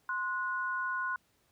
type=tone pair together; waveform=sine; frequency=1046.5 / 1462 Hz; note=C6 / F#6; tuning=0 / -21 cents; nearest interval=tritone; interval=579 cents; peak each=-35 / -33 dBFS; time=0.09-1.16 s; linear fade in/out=2 ms; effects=pink hiss -71 dBFS RMS until 1.51 s + high-pass 60 Hz 12 dB/octave